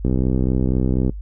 click train, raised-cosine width 3 ms, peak -7 dBFS, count 68, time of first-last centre 0.05-1.095 s, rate 64.1 Hz, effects noise-tail reverb RT60 0.1 s tail -22 dB re dry + added 50 Hz sine -28 dBFS peak until 1.21 s

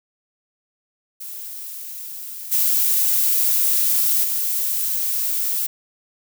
violet noise with level steps, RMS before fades -33 / -18 / -22 dBFS, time 1.2-5.67 s, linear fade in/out 10 ms, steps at 2.51 / 4.23 s, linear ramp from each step 20 ms, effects none

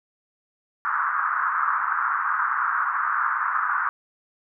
pink band-pass noise, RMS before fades -24 dBFS, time 0.85-3.89 s, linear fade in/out 0 ms, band 1100 to 1500 Hz, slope 48 dB/octave, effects none

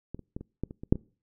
clicks, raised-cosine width 3 ms, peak -23 / -30 / -22 / -28 / -17 / -28 / -26 / -6 / -24 dBFS, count 9, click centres 0.146 / 0.193 / 0.365 / 0.41 / 0.636 / 0.709 / 0.835 / 0.925 / 0.956 s, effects noise-tail reverb RT60 0.4 s tail -26 dB re dry

